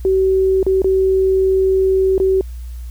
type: tone with dropouts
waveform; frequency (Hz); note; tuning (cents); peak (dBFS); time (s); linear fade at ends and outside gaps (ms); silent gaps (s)
sine; 380.9; G4; -50; -11; 0.05-2.41; 1; 0.629-0.665 / 0.819-0.844 / 2.18-2.2
effects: added 60 Hz sine -26 dBFS peak until 2.9 s + white hiss -50 dBFS RMS until 2.9 s